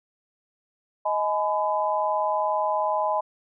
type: tone cluster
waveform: sine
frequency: 627 / 844 / 1006 Hz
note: D#5 / G#5 / B5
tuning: +13 / +28 / +32 cents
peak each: -26 dBFS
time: 1.05-3.21 s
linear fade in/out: 10 ms
effects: none